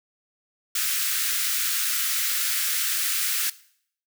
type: high-pass noise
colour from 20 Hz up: white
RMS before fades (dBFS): -25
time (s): 0.75-3.5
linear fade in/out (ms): 5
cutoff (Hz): 1300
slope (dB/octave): 48
effects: noise-tail reverb RT60 0.6 s tail -18 dB re dry